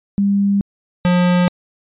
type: tone pair in turn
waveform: sine / square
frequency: 200 / 178.18 Hz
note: G3 / F3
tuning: +35 / +35 cents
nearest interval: major second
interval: 200 cents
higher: first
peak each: -12 dBFS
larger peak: neither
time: 0.18-0.61 / 1.05-1.48 s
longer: neither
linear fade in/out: 0 ms
effects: resampled to 8000 Hz